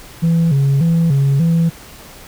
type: tone with vibrato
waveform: sine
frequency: 151.7 Hz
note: D#3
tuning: 44 cents flat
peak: -8 dBFS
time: 0.22-1.7 s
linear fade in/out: 20 ms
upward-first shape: square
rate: 1.7 Hz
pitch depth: 160 cents each way
effects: tanh soft clip ceiling -9 dBFS + pink hiss -38 dBFS RMS until 2.27 s